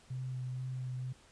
sine tone with vibrato, 127.9 Hz, C3, 39 cents flat, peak -36 dBFS, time 0.1-1.13 s, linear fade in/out 10 ms, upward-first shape sine, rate 2.1 Hz, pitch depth 15 cents each way, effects pink hiss -62 dBFS RMS until 1.31 s + resampled to 22050 Hz

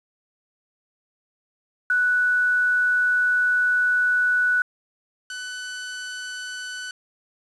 sine / sawtooth tone pair in turn, 1480 / 1497.2 Hz, F#6 / F#6, 0 / +20 cents, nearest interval unison, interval 20 cents, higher second, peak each -17 / -27 dBFS, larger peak first, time 1.9-4.62 / 5.3-6.91 s, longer first, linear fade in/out 2 ms, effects resampled to 22050 Hz + 8-bit

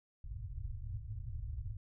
white low-pass noise, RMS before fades -42 dBFS, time 0.24-1.77 s, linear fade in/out 5 ms, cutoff 120 Hz, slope 96 dB/octave, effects none

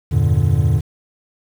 triangle chord, E half-diminished seventh, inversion none, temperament equal with one note detuned, 83.65 / 98 / 116.54 / 146.83 Hz, E2 / G2 / Bb2 / D3, +26 / 0 / 0 / 0 cents, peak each -16 dBFS, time 0.11-0.81 s, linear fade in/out 20 ms, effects 7-bit

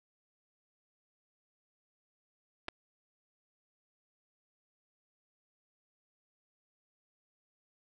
clicks, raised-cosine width 0.3 ms, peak -22 dBFS, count 2, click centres 2.683 / 2.686 s, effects none

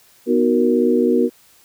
sine chord, B major seventh, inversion none, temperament equal, 246.9 / 311.1 / 370 / 466.2 Hz, B3 / D#4 / F#4 / A#4, 0 / 0 / 0 / 0 cents, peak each -17 / -22 / -18 / -18 dBFS, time 0.26-1.3 s, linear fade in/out 50 ms, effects white hiss -52 dBFS RMS until 1.64 s

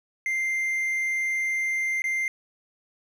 triangle tone with dropouts, 2093 Hz, C7, in tune, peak -22 dBFS, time 0.26-2.28 s, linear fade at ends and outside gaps 1 ms, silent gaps 2.02-2.041 s, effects none

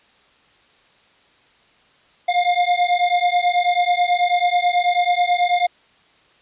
square beating tone pair, 705 / 714.2 Hz, F5 / F5, +16 / +39 cents, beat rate 9.2 Hz, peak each -19 dBFS, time 2.28-5.67 s, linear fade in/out 10 ms, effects white hiss -55 dBFS RMS until 6.41 s + resampled to 8000 Hz

